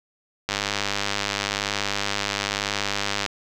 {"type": "click train", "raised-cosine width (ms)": 0.2, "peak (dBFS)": -6, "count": 281, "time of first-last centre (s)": [0.49, 3.262], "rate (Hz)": 101, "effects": []}